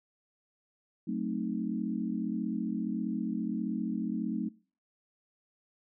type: chord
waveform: sine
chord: F# diminished seventh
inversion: none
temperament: equal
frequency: 185 / 220 / 261.6 / 311.1 Hz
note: F#3 / A3 / C4 / Eb4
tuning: 0 / 0 / 0 / 0 cents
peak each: -36 / -34 / -37 / -38 dBFS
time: 1.07-4.49 s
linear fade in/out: 10 ms
effects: noise-tail reverb RT60 0.4 s tail -23 dB re dry